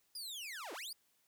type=linear two-way sweep; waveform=sawtooth; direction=down then up; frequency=5020 to 285.6 to 5020 Hz; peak=-40 dBFS; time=0.15-0.93 s; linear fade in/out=5 ms; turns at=0.73 s; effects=white hiss -75 dBFS RMS until 1.27 s